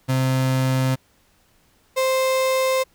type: tone pair in turn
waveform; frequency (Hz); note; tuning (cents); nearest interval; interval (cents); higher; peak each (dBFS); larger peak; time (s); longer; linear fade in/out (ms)
35% pulse; 130.81 / 523.2; C3 / C5; 0 / 0; 2 octaves; 2400; second; -16; neither; 0.08-0.96 / 1.96-2.84; neither; 20
effects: pink hiss -60 dBFS RMS until 2.94 s